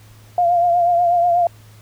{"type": "tone with vibrato", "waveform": "sine", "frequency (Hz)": 697, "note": "F5", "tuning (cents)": -4, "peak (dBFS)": -12, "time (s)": [0.38, 1.47], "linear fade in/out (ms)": 2, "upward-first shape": "triangle", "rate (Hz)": 8.2, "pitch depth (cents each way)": 49, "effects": ["added 107 Hz sine -43 dBFS peak until 1.81 s", "pink hiss -50 dBFS RMS until 1.81 s"]}